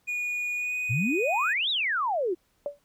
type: tone with pitch glide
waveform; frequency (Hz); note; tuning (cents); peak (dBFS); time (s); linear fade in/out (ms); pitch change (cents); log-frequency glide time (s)
triangle; 2451 to 2487; D#7 to D#7; -27 to -1; -26; 0.07-1.54; 20; +26; 0.56-0.75
type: exponential two-way sweep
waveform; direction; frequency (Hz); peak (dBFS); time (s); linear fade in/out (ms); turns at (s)
sine; up then down; 104.8 to 3951 to 329.7; -24; 0.89-2.35; 20; 1.7
type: tone with exponential decay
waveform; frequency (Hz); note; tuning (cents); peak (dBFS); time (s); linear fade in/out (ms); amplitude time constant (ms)
sine; 576; D5; -34; -24; 2.66-2.79; 1; 27
effects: pink hiss -69 dBFS RMS until 2.84 s